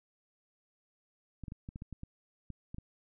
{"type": "clicks", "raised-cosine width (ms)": 5, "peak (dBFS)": -30, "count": 11, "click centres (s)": [1.437, 1.482, 1.521, 1.689, 1.759, 1.821, 1.927, 2.034, 2.503, 2.745, 2.784], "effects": []}